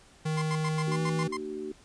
square tone with pitch glide, 156.3 to 161.72 Hz, D#3 to E3, +8 to -33 cents, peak -28 dBFS, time 0.25-1.28 s, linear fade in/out 10 ms, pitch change +59 cents, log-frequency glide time 0.87-1 s
30% pulse tone bursts, 1046.5 Hz, C6, in tune, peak -29 dBFS, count 8, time 0.37-1.37 s, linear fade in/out 5 ms, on 48 ms, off 88 ms
harmonic tone, 75.8 Hz, D#2, 45 cents flat, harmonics 3 / 4 / 5, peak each -42 / -40 / -35 dBFS, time 0.87-1.72 s, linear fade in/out 5 ms
effects pink hiss -57 dBFS RMS until 1.84 s + resampled to 22050 Hz

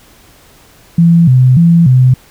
sine tone with vibrato, 147 Hz, D3, 2 cents sharp, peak -3 dBFS, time 0.98-2.14 s, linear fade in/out 5 ms, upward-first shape square, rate 1.7 Hz, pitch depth 240 cents each way, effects pink hiss -43 dBFS RMS until 2.3 s

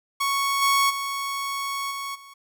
sawtooth tone with level steps, 1108.7 Hz, C#6, in tune, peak -18 / -14 / -23 / -26 / -40 dBFS, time 0.2-2.34 s, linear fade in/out 10 ms, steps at 0.61 / 0.89 / 1.9 / 2.14 s, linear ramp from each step 20 ms, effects none

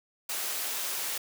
white high-pass noise, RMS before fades -33 dBFS, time 0.29-1.18 s, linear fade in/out 5 ms, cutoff 410 Hz, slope 12 dB/octave, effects none

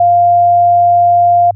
sine tone, 698.5 Hz, F5, in tune, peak -5 dBFS, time 0-1.51 s, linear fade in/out 5 ms, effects added 102 Hz sine -27 dBFS peak until 1.55 s

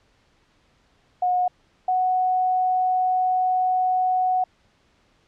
sine tone pair in turn, 725 / 739.4 Hz, F#5 / F#5, -35 / -1 cents, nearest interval unison, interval 34 cents, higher second, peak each -18 dBFS, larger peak neither, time 1.22-1.48 / 1.88-4.44 s, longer second, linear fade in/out 5 ms, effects pink hiss -62 dBFS RMS until 5.27 s + low-pass 5000 Hz 12 dB/octave

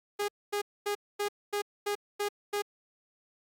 sawtooth tone bursts, 410.2 Hz, G#4, 21 cents flat, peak -25 dBFS, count 8, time 0.19-2.622 s, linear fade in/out 10 ms, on 94 ms, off 240 ms, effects AAC 64 kbps

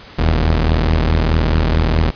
sawtooth tone pair together, 41.74 / 78.8 Hz, E1 / D#2, +22 / +23 cents, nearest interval major seventh, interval 1101 cents, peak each -11 dBFS, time 0.18-2.11 s, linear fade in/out 10 ms, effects pink hiss -38 dBFS RMS until 2.15 s + resampled to 11025 Hz

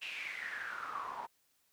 pink noise with band-pass filter sweep, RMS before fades -42 dBFS, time 0.01-1.27 s, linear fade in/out 20 ms, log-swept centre 2800 to 890 Hz, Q 7.9, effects white hiss -74 dBFS RMS until 1.72 s

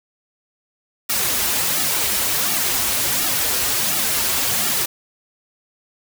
white noise with flanger, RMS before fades -20 dBFS, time 1.09-4.86 s, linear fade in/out 10 ms, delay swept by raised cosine 1.9 to 6.8 ms, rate 1.4 Hz, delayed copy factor -0.95, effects none

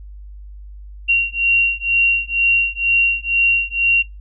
sine beating tone pair, 2753 / 2755.1 Hz, F7 / F7, -25 / -24 cents, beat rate 2.1 Hz, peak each -16 dBFS, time 1.08-4.03 s, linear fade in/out 20 ms, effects noise-tail reverb RT60 0.2 s tail -22 dB re dry + added 50 Hz sine -33 dBFS peak until 4.2 s

